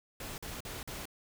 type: noise bursts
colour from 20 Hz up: pink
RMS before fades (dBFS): -42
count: 4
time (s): 0.2-1.055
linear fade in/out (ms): 2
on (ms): 180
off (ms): 45
effects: none